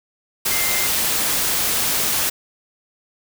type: tone in noise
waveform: sine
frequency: 2091 Hz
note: C7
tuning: 2 cents flat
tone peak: -26 dBFS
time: 0.51-0.87 s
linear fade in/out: 10 ms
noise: white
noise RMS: -20 dBFS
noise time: 0.45-2.3 s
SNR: -9 dB
effects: none